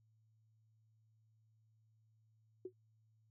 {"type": "tone with exponential decay", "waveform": "sine", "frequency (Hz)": 370, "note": "F#4", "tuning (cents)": 0, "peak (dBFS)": -39, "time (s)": [2.65, 2.73], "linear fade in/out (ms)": 5, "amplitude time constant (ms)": 16, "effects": ["added 110 Hz sine -70 dBFS peak until 3.3 s"]}